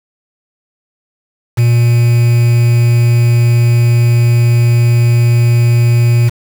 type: tone with quantisation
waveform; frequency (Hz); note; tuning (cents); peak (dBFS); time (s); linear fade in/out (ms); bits
triangle; 118.9; A#2; +35; -4; 1.57-6.3; 20; 4
effects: none